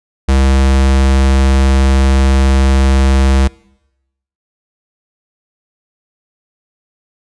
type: tone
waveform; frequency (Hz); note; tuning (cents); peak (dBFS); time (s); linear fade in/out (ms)
square; 66.9; C2; +39; -8; 0.28-3.48; 10
effects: noise-tail reverb RT60 0.9 s tail -24 dB re dry + resampled to 22050 Hz